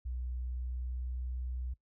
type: tone with pitch glide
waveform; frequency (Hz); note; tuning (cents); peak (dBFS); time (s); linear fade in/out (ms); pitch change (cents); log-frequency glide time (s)
sine; 61.9 to 62.47; B1 to B1; +5 to +20; -35; 0.05-1.74; 10; +15; 0.44-1.25
effects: noise-tail reverb RT60 0.1 s tail -18 dB re dry